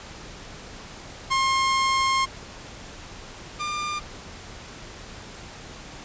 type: tone pair in turn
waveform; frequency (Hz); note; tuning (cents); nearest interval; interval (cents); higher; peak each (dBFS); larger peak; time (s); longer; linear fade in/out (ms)
sawtooth; 1068 / 1198.8; C6 / D6; +35 / +35; major second; 200; second; -16 / -23; first; 1.3-2.26 / 3.59-4; first; 20
effects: pink hiss -41 dBFS RMS until 6.04 s + resampled to 16000 Hz